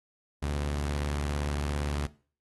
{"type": "tone pair together", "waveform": "sawtooth", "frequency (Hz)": [72.6, 127.69], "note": ["D2", "C3"], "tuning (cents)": [-19, -42], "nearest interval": "minor seventh", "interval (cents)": 977, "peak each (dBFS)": [-25, -36], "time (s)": [0.42, 2.07], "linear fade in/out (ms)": 10, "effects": ["noise-tail reverb RT60 0.4 s tail -19 dB re dry", "AAC 32 kbps"]}